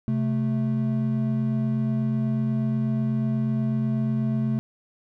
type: tone pair together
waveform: triangle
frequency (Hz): 130.81 / 219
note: C3 / A3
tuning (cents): 0 / -8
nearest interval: major sixth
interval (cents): 892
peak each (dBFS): -23 / -22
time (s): 0.08-4.59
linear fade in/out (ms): 0
effects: none